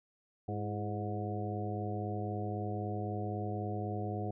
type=harmonic tone with a mistuned harmonic; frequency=103.83 Hz; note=G#2; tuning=in tune; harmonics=1 / 2 / 3 / 4 / 5 / 6 / 7; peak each=-37 / -42 / -43 / -43 / -47 / -48 / -42 dBFS; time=0.48-4.31 s; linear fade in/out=5 ms; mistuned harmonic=3; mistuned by=+75 cents; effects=none